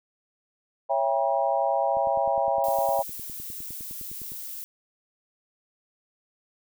sine chord, C# diminished seventh, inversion none, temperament just, 554.4 / 665.2 / 798.3 / 957.9 Hz, C#5 / E5 / G5 / Bb5, 0 / +16 / +31 / +47 cents, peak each -27 / -26 / -26 / -30 dBFS, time 0.89-3.03 s, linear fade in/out 20 ms
click train, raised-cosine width 3 ms, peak -32 dBFS, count 24, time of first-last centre 1.97-4.319 s, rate 9.79 Hz
violet noise, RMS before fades -37 dBFS, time 2.64-4.64 s, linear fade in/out 0 ms
effects none

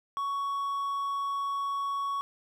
triangle tone, 1116 Hz, C#6, 11 cents sharp, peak -27 dBFS, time 0.17-2.21 s, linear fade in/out 0 ms, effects none

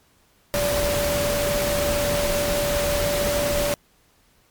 sine tone in noise, 580 Hz, D5, 22 cents flat, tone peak -22 dBFS, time 0.54-3.74 s, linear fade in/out 0 ms, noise pink, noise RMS -25 dBFS, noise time 0.54-3.74 s, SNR 0 dB, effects pink hiss -60 dBFS RMS until 4.5 s + MP3 96 kbps

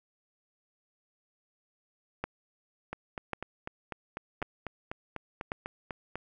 two click trains, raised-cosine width 0.5 ms, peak -17 / -21 dBFS, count 4 / 14, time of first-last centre 2.24-5.519 / 2.93-6.156 s, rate 0.915 / 4.03 Hz, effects none

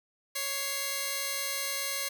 5% pulse tone pair together, 554.4 / 2093 Hz, C#5 / C7, 0 / 0 cents, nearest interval octave + major seventh, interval 2300 cents, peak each -23 dBFS, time 0.35-2.09 s, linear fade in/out 10 ms, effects none

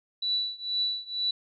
sine tone with tremolo, 3951 Hz, B7, in tune, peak -23 dBFS, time 0.22-1.31 s, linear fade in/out 5 ms, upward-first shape triangle, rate 2.1 Hz, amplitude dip 95%, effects none

